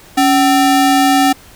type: ring-modulated tone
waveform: square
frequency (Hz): 520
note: C5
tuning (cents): -11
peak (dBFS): -6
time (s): 0.17-1.33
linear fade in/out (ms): 10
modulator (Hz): 242
effects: pink hiss -41 dBFS RMS until 1.55 s